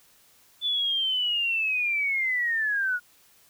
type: linear sweep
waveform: sine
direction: down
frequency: 3495 to 1432 Hz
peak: -23 dBFS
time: 0.61-3 s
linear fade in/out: 50 ms
effects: white hiss -59 dBFS RMS until 3.49 s